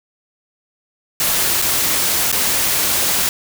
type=noise with dropouts; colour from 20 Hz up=white; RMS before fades=-17 dBFS; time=1.2-3.29 s; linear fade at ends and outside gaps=1 ms; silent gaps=1.617-1.622 / 2.317-2.326 s; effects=none